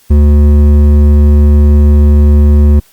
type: tone with hard clipping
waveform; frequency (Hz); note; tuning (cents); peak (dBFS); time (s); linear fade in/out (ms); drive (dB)
sine; 73.42; D2; 0; -4; 0.1-2.8; 10; 10
effects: white hiss -46 dBFS RMS until 2.92 s + Opus 48 kbps